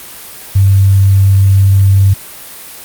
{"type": "tone", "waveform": "sine", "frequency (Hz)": 97.4, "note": "G2", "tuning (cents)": -11, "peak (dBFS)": -4, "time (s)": [0.55, 2.14], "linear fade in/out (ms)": 10, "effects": ["white hiss -30 dBFS RMS until 2.84 s", "Opus 32 kbps"]}